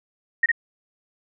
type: tone with echo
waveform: sine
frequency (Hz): 1864.7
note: A#6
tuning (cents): 0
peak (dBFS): -14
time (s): 0.43-0.46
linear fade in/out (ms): 5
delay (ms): 57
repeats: 1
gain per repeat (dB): -2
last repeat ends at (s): 0.517
effects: none